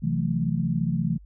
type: chord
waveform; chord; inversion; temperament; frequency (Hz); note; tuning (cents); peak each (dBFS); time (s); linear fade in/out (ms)
sine; F# half-diminished seventh; second; equal with one note detuned; 130.81 / 164.81 / 182.13 / 220; C3 / E3 / F#3 / A3; 0 / 0 / -27 / 0; -29 / -25 / -30 / -29; 0.02-1.18; 20
effects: added 50 Hz sine -45 dBFS peak until 1.25 s